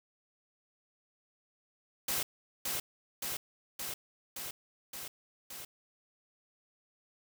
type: noise with echo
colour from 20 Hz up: white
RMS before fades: -33 dBFS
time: 2.08-2.23 s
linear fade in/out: 5 ms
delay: 570 ms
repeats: 6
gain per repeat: -2 dB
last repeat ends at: 5.65 s
effects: none